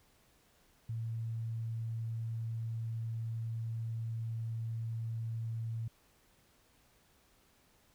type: tone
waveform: sine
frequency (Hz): 113.7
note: A#2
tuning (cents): -43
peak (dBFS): -35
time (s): 0.89-5.88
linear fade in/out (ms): 5
effects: pink hiss -68 dBFS RMS until 7.94 s